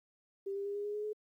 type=tone with pitch steps; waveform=sine; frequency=393.8 / 398.8 / 403.9 / 409.1 / 414.3 / 419.6 / 425 Hz; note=G4 / G4 / G#4 / G#4 / G#4 / G#4 / G#4; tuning=+8 / +30 / -48 / -26 / -4 / +18 / +40 cents; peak=-35 dBFS; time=0.46-1.132 s; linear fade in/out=10 ms; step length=96 ms; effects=12-bit